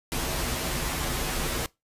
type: noise with comb filter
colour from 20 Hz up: pink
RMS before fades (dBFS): -29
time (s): 0.12-1.66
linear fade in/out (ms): 0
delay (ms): 10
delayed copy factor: -0.65
effects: noise-tail reverb RT60 0.2 s tail -22 dB re dry + resampled to 32000 Hz